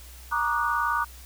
sine tone cluster, 937 / 1154 / 1213 / 1469 Hz, A#5 / D6 / D#6 / F#6, +9 / -31 / -44 / -13 cents, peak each -28 / -29 / -28 / -28 dBFS, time 0.31-1.05 s, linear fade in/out 20 ms, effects added 62 Hz sine -44 dBFS peak until 1.25 s + white hiss -49 dBFS RMS until 1.25 s

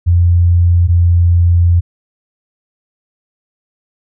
sine tone pair in turn, 86.9 / 86.54 Hz, F2 / F2, -8 / -15 cents, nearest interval unison, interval 7 cents, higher first, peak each -6 dBFS, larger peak neither, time 0.06-0.88 / 0.88-1.81 s, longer second, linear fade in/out 20 ms, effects none

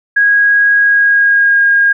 sine tone with pitch glide, 1647 to 1625.3 Hz, G#6 to G#6, -15 to -38 cents, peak -6 dBFS, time 0.16-1.93 s, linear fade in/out 10 ms, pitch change -23 cents, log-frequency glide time 0.79-1.63 s, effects none

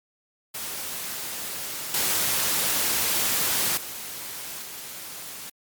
white noise with level steps, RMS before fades -33 / -24 / -36 / -38 dBFS, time 0.54-5.5 s, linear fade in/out 10 ms, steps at 1.94 / 3.77 / 4.62 s, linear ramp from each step 2 ms, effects high-pass 80 Hz 12 dB/octave + Opus 48 kbps

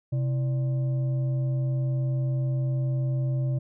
sine tone with frequency modulation, 130.5 Hz, C3, 4 cents flat, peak -23 dBFS, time 0.12-3.59 s, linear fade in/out 10 ms, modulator 458 Hz, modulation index 0.27, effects none

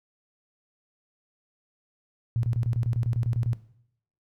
sine tone bursts, 116.54 Hz, A#2, in tune, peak -22 dBFS, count 12, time 2.36-3.532 s, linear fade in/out 0 ms, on 72 ms, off 28 ms, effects noise-tail reverb RT60 0.7 s tail -17 dB re dry

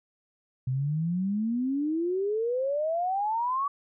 sine exponential sweep, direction up, 125.2 to 1148 Hz, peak -25 dBFS, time 0.67-3.68 s, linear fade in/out 5 ms, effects none

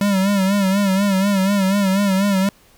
square tone with vibrato, 196 Hz, G3, in tune, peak -15 dBFS, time 0.01-2.49 s, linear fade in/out 2 ms, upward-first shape sine, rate 4.1 Hz, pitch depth 72 cents each way, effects pink hiss -52 dBFS RMS until 2.77 s

